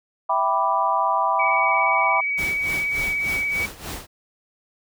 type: chord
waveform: sine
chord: E minor seventh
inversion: none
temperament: equal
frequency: 659.3 / 784 / 987.8 / 1174.7 Hz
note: E5 / G5 / B5 / D6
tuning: 0 / 0 / 0 / 0 cents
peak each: -26 / -24 / -21 / -24 dBFS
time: 0.29-2.21 s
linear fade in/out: 10 ms
type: tone with vibrato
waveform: sine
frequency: 2269 Hz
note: C#7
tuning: 40 cents sharp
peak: -21 dBFS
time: 1.39-3.66 s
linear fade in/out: 10 ms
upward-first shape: square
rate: 17 Hz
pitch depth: 14 cents each way
type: noise with tremolo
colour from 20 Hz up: pink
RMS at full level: -31 dBFS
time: 2.37-4.07 s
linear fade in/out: 20 ms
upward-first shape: sine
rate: 3.4 Hz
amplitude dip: 80%
effects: none